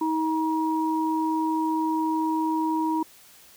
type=tone pair together; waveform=sine; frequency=317.8 / 952.3 Hz; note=D#4 / A#5; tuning=+37 / +37 cents; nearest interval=octave + perfect fifth; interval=1900 cents; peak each=-24 / -26 dBFS; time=0.01-3.03 s; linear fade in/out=5 ms; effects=white hiss -52 dBFS RMS until 3.56 s